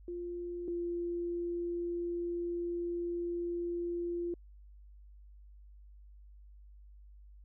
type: tone pair in turn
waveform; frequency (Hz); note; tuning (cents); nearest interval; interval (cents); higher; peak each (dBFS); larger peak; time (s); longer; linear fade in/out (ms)
sine; 349.2 / 345.6; F4 / F4; 0 / -18; unison; 18; first; -37 / -33; second; 0.08-0.68 / 0.68-4.34; second; 2
effects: added 50 Hz sine -52 dBFS peak until 7.44 s